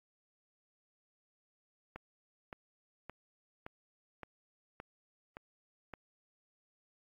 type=click train; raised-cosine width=0.5 ms; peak=-29 dBFS; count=8; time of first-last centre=1.96-5.937 s; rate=1.76 Hz; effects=AAC 32 kbps